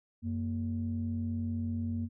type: tone pair together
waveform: sine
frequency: 92.3 / 232.7 Hz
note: F#2 / A#3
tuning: -4 / -3 cents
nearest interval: octave + major third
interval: 1601 cents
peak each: -33 / -33 dBFS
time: 0.22-2.09 s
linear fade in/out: 50 ms
effects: tanh soft clip ceiling -24 dBFS